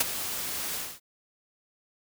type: noise with ADSR envelope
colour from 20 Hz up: white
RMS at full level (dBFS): -21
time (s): 0-1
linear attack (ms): 7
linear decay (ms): 22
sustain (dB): -12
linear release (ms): 230
effects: none